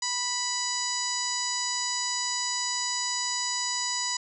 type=harmonic tone; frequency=986 Hz; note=B5; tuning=3 cents flat; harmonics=1 / 2 / 3 / 4 / 5 / 6 / 7 / 8; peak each=-35 / -37 / -43 / -37 / -32 / -38 / -32 / -40 dBFS; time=0.02-4.17 s; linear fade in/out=5 ms; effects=none